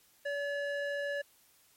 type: tone with band-pass filter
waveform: square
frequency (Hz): 571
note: D5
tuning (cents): -49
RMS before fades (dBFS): -35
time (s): 0.25-1.22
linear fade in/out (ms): 10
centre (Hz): 1200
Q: 5.5
effects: white hiss -65 dBFS RMS until 1.76 s + MP3 64 kbps